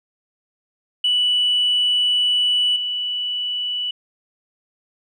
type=tone with level steps; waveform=sine; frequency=2960 Hz; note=F#7; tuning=in tune; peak=-14 / -21 dBFS; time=1.04-3.91 s; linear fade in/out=5 ms; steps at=2.76 s; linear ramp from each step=2 ms; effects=tanh soft clip ceiling -11 dBFS